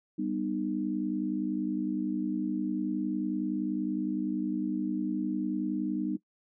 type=chord; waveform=sine; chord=G augmented; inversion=none; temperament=equal with one note detuned; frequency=196 / 246.9 / 306.5 Hz; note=G3 / B3 / D#4; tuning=0 / 0 / -26 cents; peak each=-34 / -34 / -31 dBFS; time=0.18-6.17 s; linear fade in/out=10 ms; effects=noise-tail reverb RT60 0.1 s tail -19 dB re dry